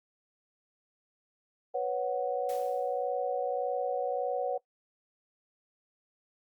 sine chord, B suspended second, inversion none, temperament just, 493.9 / 555.6 / 740.8 Hz, B4 / C#5 / F#5, 0 / +4 / +2 cents, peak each -33 dBFS, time 1.74-4.58 s, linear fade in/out 10 ms
white noise with exponential decay, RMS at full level -46 dBFS, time 2.49-3.09 s, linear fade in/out 1 ms, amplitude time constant 130 ms
effects noise-tail reverb RT60 0.1 s tail -21 dB re dry + Opus 48 kbps

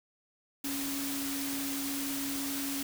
sine tone in noise, 277.2 Hz, C#4, in tune, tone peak -35 dBFS, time 0.64-2.83 s, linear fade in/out 5 ms, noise white, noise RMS -37 dBFS, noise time 0.64-2.83 s, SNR -1 dB, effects none

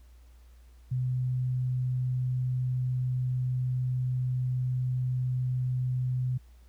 sine tone, 126.8 Hz, B2, 46 cents sharp, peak -26 dBFS, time 0.91-6.38 s, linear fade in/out 10 ms, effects added 60 Hz sine -51 dBFS peak until 6.68 s + pink hiss -67 dBFS RMS until 6.68 s

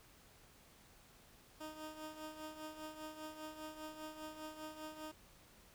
15% pulse tone with tremolo, 310 Hz, D#4, 6 cents flat, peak -38 dBFS, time 1.6-5.12 s, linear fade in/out 10 ms, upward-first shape triangle, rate 5 Hz, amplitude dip 70%, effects pink hiss -64 dBFS RMS until 5.74 s

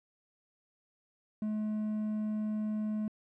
triangle tone with quantisation, 213.8 Hz, A3, 49 cents flat, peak -29 dBFS, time 1.42-3.08 s, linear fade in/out 2 ms, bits 9, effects low-pass 2000 Hz 12 dB/octave

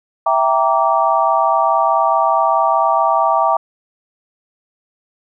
sine chord, E half-diminished seventh, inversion none, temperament equal with one note detuned, 659.3 / 784 / 932.3 / 1159.2 Hz, E5 / G5 / Bb5 / D6, 0 / 0 / 0 / -23 cents, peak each -17 dBFS, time 0.26-3.57 s, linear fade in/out 5 ms, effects none

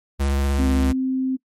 square tone with vibrato, 69.3 Hz, C#2, in tune, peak -19 dBFS, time 0.19-0.93 s, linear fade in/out 20 ms, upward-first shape sine, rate 16 Hz, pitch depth 23 cents each way
sine tone, 261.1 Hz, C4, 3 cents flat, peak -19 dBFS, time 0.58-1.37 s, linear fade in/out 20 ms
effects noise-tail reverb RT60 0.1 s tail -22 dB re dry + MP3 64 kbps

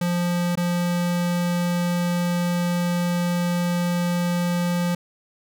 square tone with dropouts, 175.1 Hz, F3, 5 cents sharp, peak -21 dBFS, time 0.01-4.95 s, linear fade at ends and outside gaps 5 ms, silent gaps 0.555-0.573 s, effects none

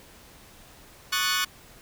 15% pulse chord, D# half-diminished seventh, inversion third, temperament equal with one note detuned, 1108.7 / 1238.1 / 1480 / 1760 Hz, C#6 / D#6 / F#6 / A6, 0 / -9 / 0 / 0 cents, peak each -22 / -26 / -20 / -25 dBFS, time 1.12-1.45 s, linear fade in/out 10 ms, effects pink hiss -51 dBFS RMS until 1.81 s

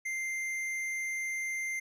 triangle tone with tanh clipping, 2092 Hz, C7, 1 cent flat, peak -34 dBFS, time 0.05-1.8 s, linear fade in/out 10 ms, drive 15 dB, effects none

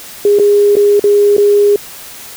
sine tone with dropouts, 409.6 Hz, G#4, 24 cents flat, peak -5 dBFS, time 0.25-1.76 s, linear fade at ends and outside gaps 2 ms, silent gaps 0.388-0.396 / 0.755-0.767 / 0.996-1.04 / 1.367-1.38 s, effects white hiss -31 dBFS RMS until 2.36 s

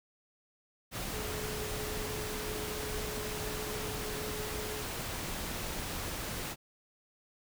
sine tone in noise, 425.7 Hz, G#4, 43 cents sharp, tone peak -41 dBFS, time 1.11-4.85 s, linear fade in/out 50 ms, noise pink, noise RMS -38 dBFS, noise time 0.91-6.56 s, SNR -6 dB, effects none

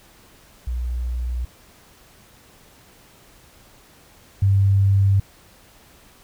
sine tone pair in turn, 60.9 / 98.28 Hz, B1 / G2, -24 / +5 cents, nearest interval minor sixth, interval 829 cents, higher second, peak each -22 / -13 dBFS, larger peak second, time 0.67-1.45 / 4.42-5.2 s, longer neither, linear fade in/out 5 ms, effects pink hiss -51 dBFS RMS until 6.23 s

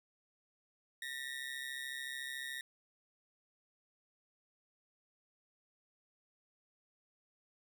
30% pulse ring-modulated tone, 1864.7 Hz, A#6, in tune, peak -35 dBFS, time 1.02-2.61 s, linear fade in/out 2 ms, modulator 66.9 Hz, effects none

